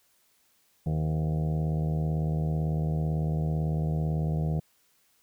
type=harmonic tone with a mistuned harmonic; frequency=78 Hz; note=D#2; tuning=5 cents sharp; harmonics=1 / 2 / 3 / 4 / 5 / 6 / 7 / 8 / 9 / 10; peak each=-32 / -26 / -42 / -44 / -43 / -44 / -45 / -47 / -44 / -52 dBFS; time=0.86-4.6 s; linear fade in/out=5 ms; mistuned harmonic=7; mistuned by=-72 cents; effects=white hiss -67 dBFS RMS until 5.22 s